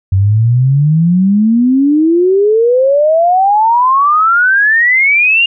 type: exponential sweep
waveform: sine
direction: up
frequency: 93.1 to 2837 Hz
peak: -6 dBFS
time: 0.12-5.46 s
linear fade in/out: 5 ms
effects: none